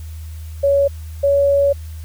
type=tone pair in turn; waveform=sine; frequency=560 / 562 Hz; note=C#5 / C#5; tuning=+18 / +24 cents; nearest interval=unison; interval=6 cents; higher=second; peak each=-11 dBFS; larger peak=neither; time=0.63-0.88 / 1.23-1.73 s; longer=second; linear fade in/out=10 ms; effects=added 79 Hz sine -28 dBFS peak until 2.04 s + white hiss -47 dBFS RMS until 2.04 s